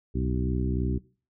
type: harmonic tone with a mistuned harmonic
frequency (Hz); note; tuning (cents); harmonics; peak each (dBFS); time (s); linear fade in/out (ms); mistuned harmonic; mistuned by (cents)
63.4; B1; +46; 1 / 2 / 3 / 4 / 5 / 6; -28 / -31 / -33 / -34 / -35 / -36; 0.14-0.99; 20; 1; +120
effects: noise-tail reverb RT60 0.4 s tail -21 dB re dry